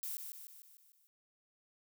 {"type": "noise with echo", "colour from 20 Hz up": "violet", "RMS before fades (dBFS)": -41, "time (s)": [0.03, 0.17], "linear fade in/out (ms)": 0, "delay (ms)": 150, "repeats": 6, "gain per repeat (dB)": -5, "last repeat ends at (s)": 1.07, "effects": []}